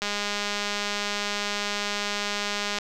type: click train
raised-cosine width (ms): 0.2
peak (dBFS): -11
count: 568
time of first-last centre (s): 0.02-2.786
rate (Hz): 205
effects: none